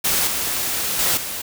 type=noise with level steps; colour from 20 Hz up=white; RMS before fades=-19 / -23 / -19 / -28 dBFS; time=0.04-1.42 s; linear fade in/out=10 ms; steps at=0.27 / 0.99 / 1.17 s; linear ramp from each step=2 ms; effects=none